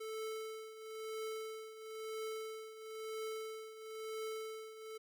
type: tone with tremolo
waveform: square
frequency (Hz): 439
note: A4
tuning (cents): -4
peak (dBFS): -40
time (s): 0-4.98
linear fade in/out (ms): 10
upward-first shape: triangle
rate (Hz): 1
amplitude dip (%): 75
effects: none